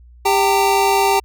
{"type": "tone cluster", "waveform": "square", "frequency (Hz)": [397.1, 779, 910], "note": ["G4", "G5", "A#5"], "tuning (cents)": [22, -11, -42], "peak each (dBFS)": -18, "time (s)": [0.25, 1.2], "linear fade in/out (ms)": 10, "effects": ["added 60 Hz sine -41 dBFS peak until 1.24 s"]}